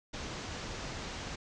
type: low-pass noise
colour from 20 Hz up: pink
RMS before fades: -41 dBFS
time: 0.13-1.36 s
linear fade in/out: 10 ms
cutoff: 7000 Hz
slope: 48 dB/octave
effects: none